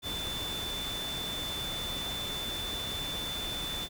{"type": "tone in noise", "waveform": "sine", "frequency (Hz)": 3521, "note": "A7", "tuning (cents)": 0, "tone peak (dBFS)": -35, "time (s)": [0.02, 3.89], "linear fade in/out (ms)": 50, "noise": "pink", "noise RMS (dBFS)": -39, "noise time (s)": [0.02, 3.89], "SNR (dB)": 1, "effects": []}